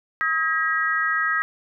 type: tone cluster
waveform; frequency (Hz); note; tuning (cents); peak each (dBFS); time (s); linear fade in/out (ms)
sine; 1273 / 1621 / 1906; D#6 / G#6 / A#6; +39 / -42 / +38; -24; 0.21-1.42; 0
effects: none